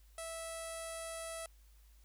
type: tone with low-pass filter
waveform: sawtooth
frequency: 656 Hz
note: E5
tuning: 9 cents flat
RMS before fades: -44 dBFS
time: 0.18-1.46 s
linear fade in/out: 2 ms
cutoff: 10000 Hz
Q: 6.5
effects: added 52 Hz sine -59 dBFS peak until 2.04 s + white hiss -71 dBFS RMS until 2.04 s